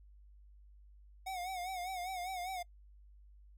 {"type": "tone with vibrato", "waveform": "square", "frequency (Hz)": 735, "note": "F#5", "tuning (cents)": -12, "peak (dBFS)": -39, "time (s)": [1.26, 2.63], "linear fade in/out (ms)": 10, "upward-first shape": "sine", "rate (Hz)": 5, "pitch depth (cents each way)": 79, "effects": ["noise-tail reverb RT60 0.1 s tail -24 dB re dry", "added 50 Hz sine -56 dBFS peak until 3.57 s"]}